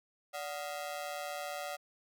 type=ring-modulated tone; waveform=sawtooth; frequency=659.3 Hz; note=E5; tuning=in tune; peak=-31 dBFS; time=0.33-1.77 s; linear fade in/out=20 ms; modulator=77.5 Hz; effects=none